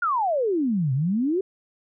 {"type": "exponential two-way sweep", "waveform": "sine", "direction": "down then up", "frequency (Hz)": [1458, 125.5, 397.9], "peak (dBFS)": -20, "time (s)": [0.02, 1.41], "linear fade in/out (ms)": 5, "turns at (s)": 0.93, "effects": []}